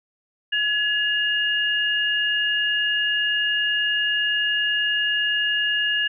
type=tone pair together; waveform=sine; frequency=1689 / 2841 Hz; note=G#6 / F7; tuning=+29 / +29 cents; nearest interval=major sixth; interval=900 cents; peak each=-22 dBFS; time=0.52-6.08 s; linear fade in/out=10 ms; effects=none